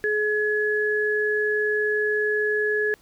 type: tone pair together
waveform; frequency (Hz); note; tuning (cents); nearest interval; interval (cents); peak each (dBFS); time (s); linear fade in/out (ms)
sine; 423.7 / 1694.8; G#4 / G#6; +35 / +35; 2 octaves; 2400; -23; 0.04-2.94; 0
effects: pink hiss -57 dBFS RMS until 3.01 s